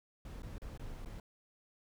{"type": "noise with dropouts", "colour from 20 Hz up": "brown", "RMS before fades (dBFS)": -45, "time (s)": [0.25, 1.2], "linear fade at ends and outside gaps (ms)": 2, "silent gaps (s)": [[0.421, 0.431], [0.582, 0.618], [0.776, 0.795], [1.049, 1.058]], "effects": []}